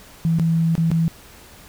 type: tone with dropouts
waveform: sine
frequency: 164.4 Hz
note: E3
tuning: 4 cents flat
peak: -15 dBFS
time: 0.25-1.08 s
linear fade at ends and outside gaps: 0 ms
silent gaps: 0.387-0.397 / 0.753-0.779 / 0.904-0.915 s
effects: pink hiss -45 dBFS RMS until 1.68 s